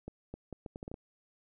accelerating click train, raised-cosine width 2 ms, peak -28 dBFS, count 9, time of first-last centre 0.08-0.942 s, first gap 260 ms, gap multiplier 0.72, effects none

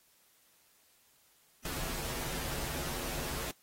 pink noise with comb filter, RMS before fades -38 dBFS, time 1.65-3.51 s, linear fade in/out 2 ms, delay 10 ms, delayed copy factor -0.8, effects white hiss -67 dBFS RMS until 3.62 s + AAC 48 kbps

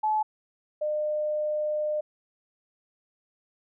sine tone pair in turn, 860 / 604.8 Hz, A5 / D#5, -40 / -49 cents, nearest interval tritone, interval 609 cents, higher first, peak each -22 / -25 dBFS, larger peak first, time 0.03-0.23 / 0.81-2.01 s, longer second, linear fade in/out 10 ms, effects none

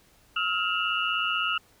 sine tone cluster, 1283 / 1399 / 2710 / 2893 Hz, E6 / F6 / E7 / F#7, -47 / +3 / +47 / -40 cents, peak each -30 dBFS, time 0.36-1.58 s, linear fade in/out 5 ms, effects pink hiss -60 dBFS RMS until 1.8 s

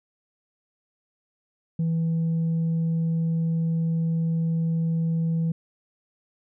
sine tone, 164.2 Hz, E3, 6 cents flat, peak -19 dBFS, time 1.79-5.52 s, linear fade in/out 5 ms, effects tanh soft clip ceiling -20 dBFS

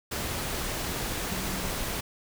sine tone in noise, 187.6 Hz, F#3, 24 cents sharp, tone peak -37 dBFS, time 1.31-1.7 s, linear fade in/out 10 ms, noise pink, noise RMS -32 dBFS, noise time 0.11-2.01 s, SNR -8 dB, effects none

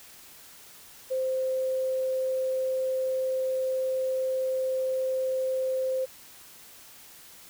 sine tone, 521 Hz, C5, 7 cents flat, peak -25 dBFS, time 1.1-6.06 s, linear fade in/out 20 ms, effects white hiss -50 dBFS RMS until 7.49 s

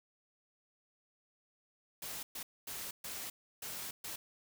white noise bursts at uneven times, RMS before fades -43 dBFS, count 6, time 2.02-2.23 / 2.35-2.43 / 2.67-2.91 / 3.04-3.3 / 3.62-3.91 / 4.04-4.16 s, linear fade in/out 5 ms, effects none

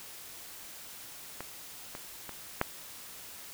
clicks, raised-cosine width 0.5 ms, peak -23 / -25 / -25 / -11 dBFS, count 4, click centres 1.406 / 1.951 / 2.293 / 2.614 s, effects white hiss -47 dBFS RMS until 3.53 s

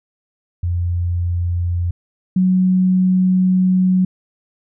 sine tone pair in turn, 87.31 / 185 Hz, F2 / F#3, 0 / 0 cents, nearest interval octave + minor second, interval 1300 cents, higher second, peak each -16 / -11 dBFS, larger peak second, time 0.63-1.91 / 2.36-4.05 s, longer second, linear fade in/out 5 ms, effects none

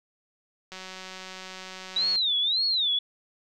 click train, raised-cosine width 0.2 ms, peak -23 dBFS, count 270, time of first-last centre 0.72-2.159 s, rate 187 Hz
sine tone with vibrato, 3824 Hz, A#7, 43 cents sharp, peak -22 dBFS, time 1.96-2.99 s, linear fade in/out 5 ms, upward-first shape sine, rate 1.8 Hz, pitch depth 220 cents each way
effects none

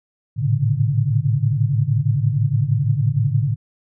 sine tone cluster, 107.4 / 113.7 / 136.1 / 147.1 Hz, A2 / A#2 / C#3 / D3, -41 / -43 / -31 / +3 cents, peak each -21 dBFS, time 0.36-3.56 s, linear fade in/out 50 ms, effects none

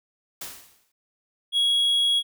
white noise with exponential decay, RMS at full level -33 dBFS, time 0.41-0.92 s, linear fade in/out 5 ms, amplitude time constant 110 ms
triangle tone, 3322 Hz, G#7, in tune, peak -17 dBFS, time 1.52-2.23 s, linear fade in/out 50 ms
effects none

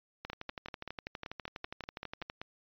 two click trains, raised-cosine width 0.3 ms, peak -24 / -24 dBFS, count 12 / 26, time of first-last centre 0.3-2.415 / 0.25-2.299 s, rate 5.2 / 12.2 Hz, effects resampled to 11025 Hz

